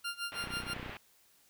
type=tone with tremolo; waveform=20% pulse; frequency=1396.9 Hz; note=F6; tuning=in tune; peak=-29 dBFS; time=0.04-0.74 s; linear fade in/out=10 ms; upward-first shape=sine; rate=6.2 Hz; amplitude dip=90%
type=low-pass noise; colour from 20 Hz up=white; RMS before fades=-46 dBFS; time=0.32-0.97 s; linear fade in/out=0 ms; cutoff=2800 Hz; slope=24 dB/octave
type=click train; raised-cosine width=3 ms; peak=-31 dBFS; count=15; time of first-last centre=0.44-0.895 s; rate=30.8 Hz
effects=white hiss -66 dBFS RMS until 1.49 s